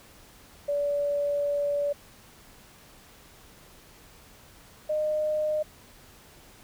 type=tone pair in turn; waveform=sine; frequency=576 / 611.4 Hz; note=D5 / D#5; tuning=-34 / -30 cents; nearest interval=minor second; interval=104 cents; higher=second; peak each=-24 dBFS; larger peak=neither; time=0.68-1.93 / 4.89-5.63 s; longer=first; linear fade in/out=10 ms; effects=pink hiss -53 dBFS RMS until 6.63 s